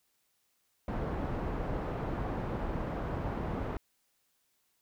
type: low-pass noise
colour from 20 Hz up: pink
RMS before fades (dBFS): -35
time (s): 0.88-3.77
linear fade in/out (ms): 2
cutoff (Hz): 1000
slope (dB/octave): 12
effects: white hiss -75 dBFS RMS until 4.81 s